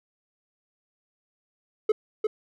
triangle tone with echo, 430 Hz, A4, 40 cents flat, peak -15 dBFS, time 1.89-1.92 s, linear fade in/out 5 ms, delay 350 ms, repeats 1, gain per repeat -4 dB, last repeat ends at 2.27 s, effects none

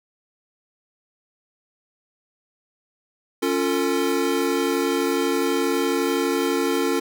square chord, Db augmented, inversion none, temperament equal with one note detuned, 277.2 / 349.2 / 448.5 Hz, Db4 / F4 / A4, 0 / 0 / +33 cents, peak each -25 dBFS, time 3.42-7 s, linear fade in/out 10 ms, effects none

